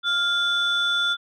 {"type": "tone pair together", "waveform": "sine", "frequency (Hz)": [1400, 3479], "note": ["F6", "A7"], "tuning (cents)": [4, -20], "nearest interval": "octave + major third", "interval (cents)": 1576, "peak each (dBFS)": -21, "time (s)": [0.03, 1.17], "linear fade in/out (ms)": 50, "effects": ["tanh soft clip ceiling -15 dBFS"]}